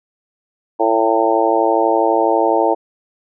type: harmonic tone with a mistuned harmonic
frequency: 112.1 Hz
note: A2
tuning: 33 cents sharp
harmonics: 3 / 4 / 5 / 6 / 7 / 8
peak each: -19 / -19 / -19 / -19 / -19 / -19 dBFS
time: 0.79-2.75 s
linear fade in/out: 20 ms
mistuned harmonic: 8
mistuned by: +18 cents
effects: none